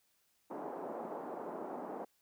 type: band-pass noise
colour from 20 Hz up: white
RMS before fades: -43 dBFS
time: 0.5-2.05 s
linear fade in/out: 10 ms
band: 230 to 860 Hz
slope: 24 dB/octave
effects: white hiss -75 dBFS RMS until 2.21 s